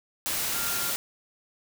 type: tone in noise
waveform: sine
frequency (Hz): 1396.9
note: F6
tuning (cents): 0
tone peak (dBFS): -36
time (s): 0.54-0.91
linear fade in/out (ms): 0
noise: white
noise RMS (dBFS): -29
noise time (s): 0.26-0.96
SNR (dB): -10
effects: none